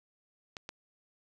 clicks, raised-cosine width 0.2 ms, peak -23 dBFS, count 2, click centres 0.568 / 0.691 s, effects none

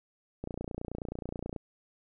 click train, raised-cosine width 2 ms, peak -23 dBFS, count 34, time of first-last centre 0.44-1.562 s, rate 29.4 Hz, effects none

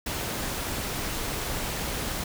pink noise with amplitude modulation, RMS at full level -29 dBFS, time 0.06-2.24 s, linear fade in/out 5 ms, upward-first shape sine, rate 278 Hz, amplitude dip 45%, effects none

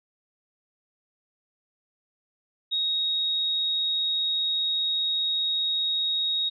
sine tone, 3765 Hz, A#7, 16 cents sharp, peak -23 dBFS, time 2.71-6.5 s, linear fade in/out 20 ms, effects none

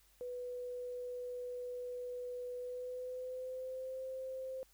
sine tone with pitch glide, 493.9 to 522.7 Hz, B4 to C5, 0 to -2 cents, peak -40 dBFS, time 0.21-4.63 s, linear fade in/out 0 ms, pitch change +98 cents, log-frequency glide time 2.56-4.02 s, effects added 50 Hz sine -70 dBFS peak until 4.73 s + white hiss -69 dBFS RMS until 4.73 s

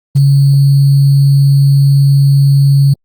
sine tone with sample-and-hold, 139.3 Hz, C#3, 9 cents sharp, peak -4 dBFS, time 0.15-2.94 s, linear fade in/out 10 ms, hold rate 4410 Hz, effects Opus 24 kbps

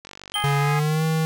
click train, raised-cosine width 0.2 ms, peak -21 dBFS, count 33, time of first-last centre 0.05-0.714 s, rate 48.2 Hz
square tone with exponential decay, 3140 Hz, G7, 2 cents sharp, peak -22 dBFS, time 0.34-0.75 s, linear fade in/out 2 ms, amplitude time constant 89 ms
harmonic tone, 415.3 Hz, G#4, in tune, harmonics 2 / 3 / 4 / 5 / 6, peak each -27 / -29 / -34 / -32 / -38 dBFS, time 0.35-0.8 s, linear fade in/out 10 ms
square tone with pitch glide, 142 to 159.39 Hz, C#3 to D#3, +42 to +42 cents, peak -20 dBFS, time 0.44-1.25 s, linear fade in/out 0 ms, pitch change +200 cents, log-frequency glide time 0.58-1.04 s
effects none

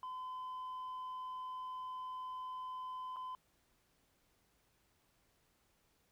sine tone with dropouts, 1019 Hz, C6, 46 cents flat, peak -39 dBFS, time 0.03-3.35 s, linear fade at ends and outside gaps 1 ms, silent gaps 3.161-3.167 s, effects tanh soft clip ceiling -41 dBFS + pink hiss -75 dBFS RMS until 6.11 s

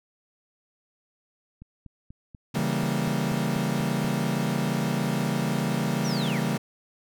click train, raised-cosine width 5 ms, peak -31 dBFS, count 11, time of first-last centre 1.62-4.047 s, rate 4.12 Hz
40% pulse chord, C# diminished seventh, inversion none, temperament equal, 138.59 / 164.81 / 196 / 233.1 Hz, C#3 / E3 / G3 / Bb3, 0 / 0 / 0 / 0 cents, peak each -29 dBFS, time 2.54-6.58 s, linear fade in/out 10 ms
sine linear sweep, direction down, 6080 to 1661.2 Hz, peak -34 dBFS, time 6.04-6.4 s, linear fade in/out 10 ms
effects none

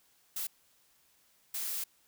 blue noise bursts at uneven times, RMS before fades -36 dBFS, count 2, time 0.36-0.47 / 1.54-1.84 s, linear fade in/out 5 ms, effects white hiss -68 dBFS RMS until 2.07 s

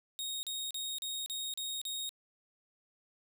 sawtooth tone bursts, 3736 Hz, A#7, 3 cents sharp, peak -33 dBFS, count 7, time 0.19-2.092 s, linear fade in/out 0 ms, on 240 ms, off 37 ms, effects none

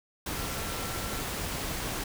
sine tone in noise, 1353 Hz, E6, 45 cents sharp, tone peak -44 dBFS, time 0.37-1.21 s, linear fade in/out 5 ms, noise pink, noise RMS -34 dBFS, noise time 0.26-2.04 s, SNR -13 dB, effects none

